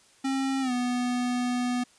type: tone with pitch glide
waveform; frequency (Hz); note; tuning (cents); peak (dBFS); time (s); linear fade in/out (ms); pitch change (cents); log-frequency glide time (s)
square; 268.8 to 246.5; C4 to B3; +47 to -3; -26; 0.24-1.84; 10; -150; 0.61-0.72
effects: white hiss -59 dBFS RMS until 1.98 s + resampled to 22050 Hz